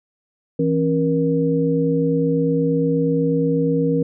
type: tone cluster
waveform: sine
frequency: 163.8 / 272.2 / 472.7 Hz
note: E3 / C#4 / A#4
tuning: -11 / -31 / +24 cents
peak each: -20 dBFS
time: 0.59-4.03 s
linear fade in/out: 5 ms
effects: none